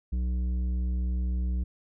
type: tone with tanh clipping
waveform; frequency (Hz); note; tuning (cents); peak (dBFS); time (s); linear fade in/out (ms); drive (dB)
sine; 61.74; B1; 0; -27; 0.12-1.64; 10; 9
effects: none